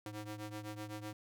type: ring-modulated tone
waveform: sawtooth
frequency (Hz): 211.9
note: G#3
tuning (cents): +35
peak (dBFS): -36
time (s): 0.06-1.13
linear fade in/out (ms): 2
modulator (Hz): 102
effects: none